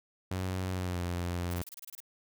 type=tone with pitch glide; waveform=sawtooth; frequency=93 to 87.78 Hz; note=F#2 to F2; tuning=+9 to +9 cents; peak=-28 dBFS; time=0.31-1.62 s; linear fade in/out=5 ms; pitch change=-100 cents; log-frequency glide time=0.71-1.02 s
type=noise bursts; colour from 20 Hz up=blue; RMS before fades=-45 dBFS; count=10; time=1.51-2.003 s; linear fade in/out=2 ms; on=25 ms; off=27 ms
effects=none